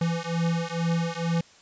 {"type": "beating tone pair", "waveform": "square", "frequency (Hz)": [166.6, 168.8], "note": ["E3", "E3"], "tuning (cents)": [19, 41], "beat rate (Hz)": 2.2, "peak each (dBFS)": -28, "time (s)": [0.01, 1.41], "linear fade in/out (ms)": 5, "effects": ["white hiss -54 dBFS RMS until 1.61 s", "resampled to 16000 Hz"]}